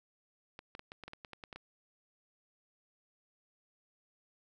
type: clicks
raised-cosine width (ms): 0.3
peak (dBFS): -30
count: 12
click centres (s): 0.591 / 0.751 / 0.794 / 0.919 / 1.037 / 1.08 / 1.134 / 1.248 / 1.333 / 1.438 / 1.528 / 1.56
effects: 12-bit